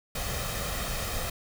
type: noise with comb filter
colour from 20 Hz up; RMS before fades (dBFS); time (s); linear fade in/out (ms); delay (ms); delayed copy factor
pink; -32; 0.15-1.3; 5; 1.6; +0.55
effects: none